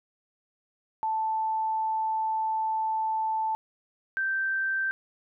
sine tone pair in turn, 880 / 1562.1 Hz, A5 / G6, 0 / -7 cents, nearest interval minor seventh, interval 993 cents, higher second, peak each -25 dBFS, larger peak neither, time 1.03-3.55 / 4.17-4.91 s, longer first, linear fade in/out 0 ms, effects none

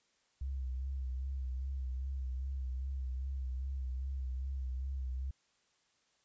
sine tone with vibrato, 65.41 Hz, C2, in tune, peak -35 dBFS, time 0.41-5.31 s, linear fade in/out 5 ms, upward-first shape sine, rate 2.5 Hz, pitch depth 55 cents each way, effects white hiss -74 dBFS RMS until 6.24 s + resampled to 16000 Hz

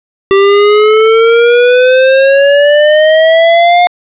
square exponential sweep, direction up, 389.3 to 715 Hz, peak -4 dBFS, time 0.31-3.87 s, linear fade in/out 0 ms, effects resampled to 8000 Hz + 7-bit

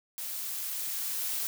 blue noise with level ramp, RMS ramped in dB -37 to -32 dBFS, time 0.18-1.47 s, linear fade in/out 0 ms, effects none

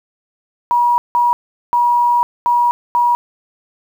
sine tone bursts at uneven times, 961 Hz, B5, 48 cents flat, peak -10 dBFS, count 5, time 0.71-0.98 / 1.15-1.33 / 1.73-2.23 / 2.46-2.71 / 2.95-3.15 s, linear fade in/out 0 ms, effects 7-bit

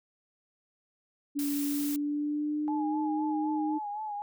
sine tone with pitch glide, 286.3 to 306.8 Hz, D4 to D#4, -44 to -24 cents, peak -28 dBFS, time 1.35-3.79 s, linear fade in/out 20 ms, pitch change +120 cents, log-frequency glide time 1.66-3.01 s
blue noise, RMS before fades -38 dBFS, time 1.39-1.96 s, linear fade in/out 0 ms
sine tone with vibrato, 842 Hz, G#5, 24 cents sharp, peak -33 dBFS, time 2.68-4.22 s, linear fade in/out 0 ms, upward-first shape sine, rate 3.9 Hz, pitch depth 56 cents each way
effects none

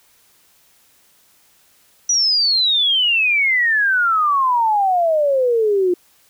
sine exponential sweep, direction down, 5920 to 349.2 Hz, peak -13 dBFS, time 2.09-5.94 s, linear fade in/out 5 ms, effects white hiss -55 dBFS RMS until 6.29 s

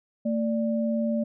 sine tone pair together, 225.3 / 587 Hz, A3 / D5, +41 / -1 cents, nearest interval octave + perfect fourth, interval 1658 cents, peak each -24 / -29 dBFS, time 0.25-1.24 s, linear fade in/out 10 ms, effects none

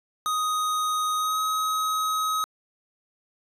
square tone with pitch glide, 1249 to 1268.6 Hz, D#6 to D#6, +6 to +33 cents, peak -24 dBFS, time 0.26-2.44 s, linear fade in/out 0 ms, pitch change +27 cents, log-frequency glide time 1.17-1.39 s, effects resampled to 32000 Hz

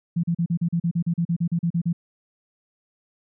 sine tone bursts, 169.7 Hz, F3, 49 cents flat, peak -19 dBFS, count 16, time 0.16-1.93 s, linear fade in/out 10 ms, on 75 ms, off 38 ms, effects none

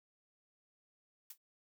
blue noise with exponential decay, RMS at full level -43 dBFS, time 1.3-1.38 s, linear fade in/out 5 ms, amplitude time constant 16 ms, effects none

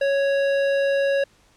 triangle tone with hard clipping, 554.4 Hz, C#5, in tune, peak -20 dBFS, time 0.01-1.24 s, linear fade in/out 5 ms, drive 16 dB, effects pink hiss -58 dBFS RMS until 1.56 s + low-pass 9000 Hz 12 dB/octave

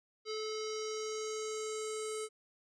square tone with low-pass filter sweep, 433.4 Hz, A4, 26 cents flat, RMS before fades -39 dBFS, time 0.25-2.29 s, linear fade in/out 50 ms, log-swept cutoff 4800 to 8800 Hz, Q 4.5, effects none

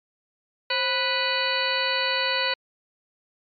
harmonic tone with a mistuned harmonic, 493.9 Hz, B4, in tune, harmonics 1 / 2 / 3 / 4 / 5 / 6 / 8 / 9, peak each -30 / -30 / -30 / -30 / -30 / -30 / -30 / -30 dBFS, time 0.7-2.54 s, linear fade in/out 5 ms, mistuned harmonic 1, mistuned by +120 cents, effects MP3 96 kbps

